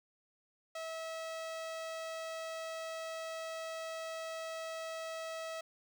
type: tone with notch filter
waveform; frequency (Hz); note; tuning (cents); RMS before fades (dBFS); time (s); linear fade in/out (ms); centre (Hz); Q
sawtooth; 648; E5; -30; -42; 0.75-5.61; 5; 12000; 1.1
effects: none